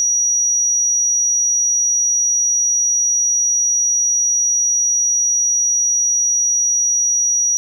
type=tone; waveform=sine; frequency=5790 Hz; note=F#8; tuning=38 cents flat; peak=-13 dBFS; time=0-7.57 s; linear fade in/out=0 ms; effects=8-bit